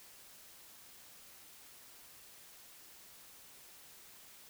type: silence
effects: white hiss -57 dBFS RMS until 4.49 s